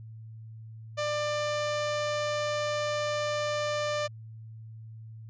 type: tone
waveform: sawtooth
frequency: 595 Hz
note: D5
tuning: 22 cents sharp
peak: -24 dBFS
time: 0.97-4.08 s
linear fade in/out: 20 ms
effects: added 111 Hz sine -42 dBFS peak until 5.29 s + resampled to 16000 Hz